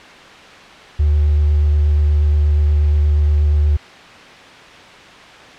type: tone with hard clipping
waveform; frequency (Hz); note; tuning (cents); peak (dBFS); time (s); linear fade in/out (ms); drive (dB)
triangle; 74.3; D2; +21; -11; 0.99-3.77; 10; 4
effects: white hiss -38 dBFS RMS until 5.58 s + low-pass 3000 Hz 12 dB/octave